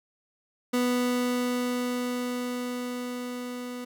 30% pulse tone with level ramp, 246.9 Hz, B3, in tune, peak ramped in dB -20 to -32 dBFS, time 0.73-3.85 s, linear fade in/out 10 ms, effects none

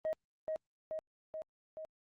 sine tone with echo, 630 Hz, D#5, 21 cents sharp, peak -30 dBFS, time 0.05-0.13 s, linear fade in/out 0 ms, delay 430 ms, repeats 4, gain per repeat -3 dB, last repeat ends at 1.85 s, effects tanh soft clip ceiling -30 dBFS + Opus 32 kbps

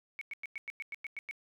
sine tone bursts, 2229 Hz, C#7, 9 cents sharp, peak -37 dBFS, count 10, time 0.19-1.311 s, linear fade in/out 0 ms, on 23 ms, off 99 ms, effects 12-bit

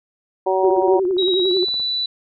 harmonic tone, 188.7 Hz, F#3, 34 cents sharp, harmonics 2 / 3 / 4 / 5, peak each -19 / -21 / -22 / -23 dBFS, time 0.46-1 s, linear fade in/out 10 ms
sine tone with vibrato, 370 Hz, F#4, in tune, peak -16 dBFS, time 0.63-1.65 s, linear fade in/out 10 ms, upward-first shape sine, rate 11 Hz, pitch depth 90 cents each way
click train, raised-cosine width 1 ms, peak -26 dBFS, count 21, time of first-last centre 0.65-1.799 s, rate 17.4 Hz
sine tone with pitch glide, 3830 to 3967 Hz, A#7 to B7, +46 to +7 cents, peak -19 dBFS, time 1.18-2.06 s, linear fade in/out 5 ms, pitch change +61 cents, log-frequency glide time 1.4-1.58 s
effects none

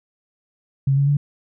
sine tone with pitch steps, 136.5 / 140.18 / 143.95 Hz, C#3 / C#3 / D3, -26 / +20 / -34 cents, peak -14 dBFS, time 0.87-1.17 s, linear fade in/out 5 ms, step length 100 ms, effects none

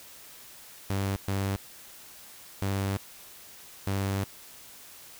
sawtooth tone bursts at uneven times, 98 Hz, G2, in tune, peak -23 dBFS, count 4, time 0.9-1.16 / 1.28-1.56 / 2.62-2.97 / 3.87-4.24 s, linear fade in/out 0 ms, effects white hiss -49 dBFS RMS until 5.19 s

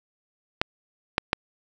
clicks, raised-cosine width 0.3 ms, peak -4 dBFS, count 3, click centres 0.615 / 1.181 / 1.331 s, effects none

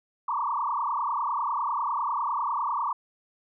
sine tone with frequency modulation, 1046.5 Hz, C6, in tune, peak -25 dBFS, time 0.28-2.93 s, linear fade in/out 5 ms, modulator 30 Hz, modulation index 4.7, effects none

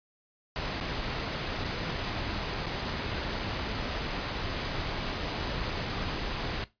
pink noise with dropouts, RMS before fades -33 dBFS, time 0.56-6.64 s, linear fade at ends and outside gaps 0 ms, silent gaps 0.801-0.811 / 1.641-1.646 / 2.659-2.665 / 3.39-3.394 s, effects noise-tail reverb RT60 0.2 s tail -17 dB re dry + resampled to 11025 Hz

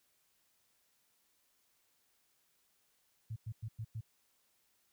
sine tone bursts, 110.9 Hz, A2, 14 cents sharp, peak -38 dBFS, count 5, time 3.3-4.01 s, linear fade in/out 10 ms, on 62 ms, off 100 ms, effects white hiss -75 dBFS RMS until 4.92 s

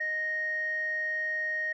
sine tone pair together, 622 / 1863.9 Hz, D#5 / A#6, -1 / -1 cents, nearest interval octave + perfect fifth, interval 1900 cents, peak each -40 / -28 dBFS, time 0-1.73 s, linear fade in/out 10 ms, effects tanh soft clip ceiling -22 dBFS

